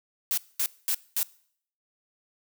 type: noise bursts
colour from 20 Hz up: blue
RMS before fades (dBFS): -26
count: 4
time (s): 0.31-1.23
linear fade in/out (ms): 0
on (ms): 65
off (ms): 220
effects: noise-tail reverb RT60 0.6 s tail -22 dB re dry